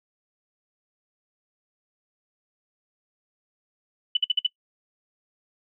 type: tone bursts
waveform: sine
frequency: 2983 Hz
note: F#7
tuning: 13 cents sharp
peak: -17 dBFS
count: 5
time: 4.15-4.466 s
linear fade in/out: 5 ms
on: 20 ms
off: 54 ms
effects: noise-tail reverb RT60 0.1 s tail -22 dB re dry